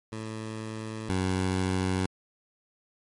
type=tone pair in turn; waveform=15% pulse; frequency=110 / 93.35 Hz; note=A2 / F#2; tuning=0 / +16 cents; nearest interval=minor third; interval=284 cents; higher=first; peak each=-28 / -19 dBFS; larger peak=second; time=0.12-1.09 / 1.09-2.06 s; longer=neither; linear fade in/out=5 ms; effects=MP3 48 kbps